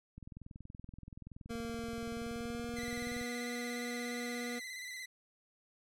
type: click train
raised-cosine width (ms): 5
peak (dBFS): -36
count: 65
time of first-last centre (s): 0.18-3.213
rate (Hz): 21.1
type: tone with pitch glide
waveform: 25% pulse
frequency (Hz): 231.4 to 241.4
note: A#3 to B3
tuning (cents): -13 to -39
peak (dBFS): -35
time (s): 1.49-4.6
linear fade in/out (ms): 20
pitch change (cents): +74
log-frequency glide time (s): 2.09-3.19
type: tone with vibrato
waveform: sawtooth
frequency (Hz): 2016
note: B6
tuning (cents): +35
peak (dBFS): -39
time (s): 2.76-5.06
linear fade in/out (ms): 10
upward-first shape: square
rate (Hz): 17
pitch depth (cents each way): 39
effects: low-pass 12000 Hz 12 dB/octave